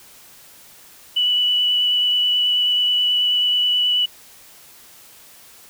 sine tone with vibrato, 2960 Hz, F#7, in tune, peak -15 dBFS, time 1.16-4.06 s, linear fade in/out 10 ms, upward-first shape sine, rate 9.3 Hz, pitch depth 11 cents each way, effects white hiss -46 dBFS RMS until 5.69 s

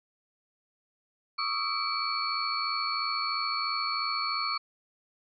sine tone cluster, 1122 / 1236 / 1319 / 2308 / 4409 Hz, C#6 / D#6 / E6 / D7 / C#8, +21 / -12 / +1 / -31 / -10 cents, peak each -35 / -34 / -37 / -36 / -32 dBFS, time 1.38-4.58 s, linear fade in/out 10 ms, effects none

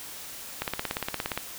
click train, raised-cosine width 0.3 ms, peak -12 dBFS, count 14, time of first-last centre 0.62-1.376 s, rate 17.2 Hz, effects white hiss -41 dBFS RMS until 1.58 s

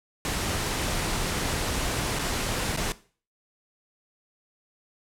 pink noise with dropouts, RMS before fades -28 dBFS, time 0.25-2.92 s, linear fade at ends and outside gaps 0 ms, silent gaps 2.188-2.193 / 2.763-2.774 s, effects noise-tail reverb RT60 0.4 s tail -17 dB re dry + low-pass 11000 Hz 12 dB/octave

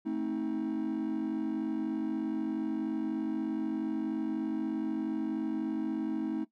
triangle chord, A diminished, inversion none, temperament just, 220 / 264 / 316.8 Hz, A3 / C4 / Eb4, 0 / +16 / +31 cents, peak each -33 / -33 / -30 dBFS, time 0.05-6.45 s, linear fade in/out 20 ms, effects noise-tail reverb RT60 0.1 s tail -17 dB re dry + tanh soft clip ceiling -24 dBFS

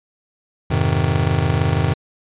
square chord, F minor seventh, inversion none, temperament just, 87.31 / 104.77 / 130.96 / 157.15 Hz, F2 / Ab2 / C3 / Eb3, 0 / +16 / +2 / +18 cents, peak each -22 dBFS, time 0.7-1.94 s, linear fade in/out 10 ms, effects resampled to 8000 Hz

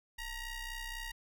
sawtooth ring-modulated tone, 937 Hz, A#5, 9 cents sharp, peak -33 dBFS, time 0.18-1.12 s, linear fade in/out 10 ms, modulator 969 Hz, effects none

